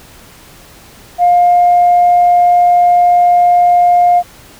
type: tone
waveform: sine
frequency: 707 Hz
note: F5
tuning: 21 cents sharp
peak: -4 dBFS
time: 1.18-4.23 s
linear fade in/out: 50 ms
effects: tanh soft clip ceiling -1 dBFS + pink hiss -39 dBFS RMS until 4.59 s